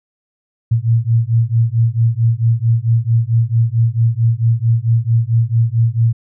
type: beating tone pair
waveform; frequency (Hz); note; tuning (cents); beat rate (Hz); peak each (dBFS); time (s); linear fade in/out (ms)
sine; 113 / 117.5; A2 / A#2; +47 / +14; 4.5; -14; 0.71-6.13; 10
effects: none